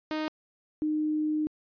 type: tone pair in turn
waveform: sawtooth / sine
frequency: 309.8 / 306.2 Hz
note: D#4 / D#4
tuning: -7 / -28 cents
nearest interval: unison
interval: 21 cents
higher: first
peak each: -25 dBFS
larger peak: neither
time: 0.11-0.28 / 0.82-1.47 s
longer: second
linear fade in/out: 0 ms
effects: resampled to 11025 Hz